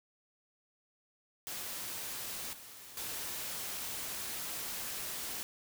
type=noise with level steps; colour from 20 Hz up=white; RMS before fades=-41 / -51 / -40 dBFS; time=1.47-5.43 s; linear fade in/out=0 ms; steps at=2.53 / 2.97 s; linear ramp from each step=2 ms; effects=none